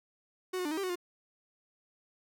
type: tone with pitch steps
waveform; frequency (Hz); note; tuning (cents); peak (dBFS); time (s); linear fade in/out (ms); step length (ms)
45% pulse; 369.8 / 362.7 / 295.9 / 316.8 / 393.6 / 368.5 / 353.7; F#4 / F#4 / D4 / D#4 / G4 / F#4 / F4; -1 / -34 / +13 / +31 / +7 / -7 / +22; -32; 0.53-0.957; 10; 61
effects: none